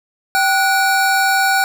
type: tone pair together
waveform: square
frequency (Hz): 777.6 / 1468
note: G5 / F#6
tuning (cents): -14 / -14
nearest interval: major seventh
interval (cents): 1100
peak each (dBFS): -16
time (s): 0.35-1.64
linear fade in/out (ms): 0
effects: none